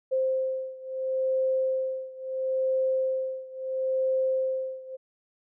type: beating tone pair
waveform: sine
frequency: 523.3 / 524.04 Hz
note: C5 / C5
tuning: 0 / +3 cents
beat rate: 0.74 Hz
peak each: -27 / -29 dBFS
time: 0.11-4.97 s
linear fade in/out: 20 ms
effects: none